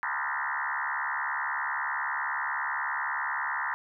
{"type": "tone with frequency modulation", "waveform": "sine", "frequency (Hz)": 1396.9, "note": "F6", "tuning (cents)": 0, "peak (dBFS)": -28, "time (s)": [0.03, 3.74], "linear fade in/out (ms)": 0, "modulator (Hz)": 70, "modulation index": 7.4, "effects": []}